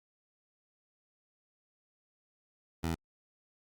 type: tone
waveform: 15% pulse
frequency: 82.41 Hz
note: E2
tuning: in tune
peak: -25 dBFS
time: 2.83-2.95 s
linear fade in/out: 10 ms
effects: Opus 48 kbps